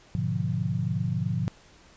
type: chord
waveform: sine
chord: G# diminished seventh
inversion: none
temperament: equal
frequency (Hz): 103.83 / 123.47 / 146.83 / 174.61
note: G#2 / B2 / D3 / F3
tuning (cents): 0 / 0 / 0 / 0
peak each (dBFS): -31 / -30 / -31 / -30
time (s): 0.15-1.48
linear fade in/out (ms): 0
effects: pink hiss -55 dBFS RMS until 1.96 s + resampled to 16000 Hz